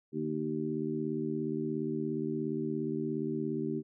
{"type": "harmonic tone with a mistuned harmonic", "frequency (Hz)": 77.1, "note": "D#2", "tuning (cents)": -15, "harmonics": [2, 3, 4, 5], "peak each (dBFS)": [-39, -36, -36, -36], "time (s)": [0.12, 3.83], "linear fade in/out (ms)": 50, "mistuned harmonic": 2, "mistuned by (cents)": -48, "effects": []}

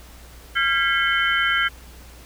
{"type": "tone cluster", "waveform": "sine", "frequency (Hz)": [1377, 1621, 1989, 2156, 3072], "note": ["F6", "G#6", "B6", "C#7", "G7"], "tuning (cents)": [-25, -42, 12, -49, -36], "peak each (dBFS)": [-22, -22, -28, -26, -25], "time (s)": [0.55, 1.69], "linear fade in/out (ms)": 20, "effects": ["added 60 Hz sine -43 dBFS peak until 2.25 s", "pink hiss -47 dBFS RMS until 2.25 s"]}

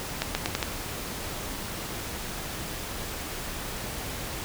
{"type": "accelerating click train", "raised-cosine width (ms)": 0.2, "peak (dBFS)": -8, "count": 5, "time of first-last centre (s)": [0.22, 0.628], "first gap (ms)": 130, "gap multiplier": 0.84, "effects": ["pink hiss -35 dBFS RMS until 4.44 s"]}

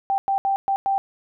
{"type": "tone bursts at uneven times", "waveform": "sine", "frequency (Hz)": 784, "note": "G5", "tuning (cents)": 0, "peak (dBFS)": -18, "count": 5, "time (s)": [[0.1, 0.18], [0.28, 0.38], [0.45, 0.56], [0.68, 0.76], [0.86, 0.98]], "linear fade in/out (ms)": 0, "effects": []}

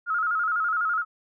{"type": "tone with vibrato", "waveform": "sine", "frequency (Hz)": 1349, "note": "E6", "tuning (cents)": 40, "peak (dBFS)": -22, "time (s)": [0.06, 1.05], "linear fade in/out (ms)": 50, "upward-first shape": "square", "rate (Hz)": 12, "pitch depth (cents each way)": 81, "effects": []}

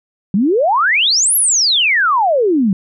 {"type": "exponential two-way sweep", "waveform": "sine", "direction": "up then down", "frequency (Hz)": [180.8, 11750, 180.8], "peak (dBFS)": -10, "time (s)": [0.34, 2.73], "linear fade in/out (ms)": 2, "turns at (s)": 1.36, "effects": []}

